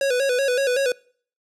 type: tone with vibrato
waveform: square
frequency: 522 Hz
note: C5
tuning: 4 cents flat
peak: -19 dBFS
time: 0.01-0.92 s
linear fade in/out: 2 ms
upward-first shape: square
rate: 5.3 Hz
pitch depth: 91 cents each way
effects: noise-tail reverb RT60 0.5 s tail -24 dB re dry + low-pass 10000 Hz 12 dB/octave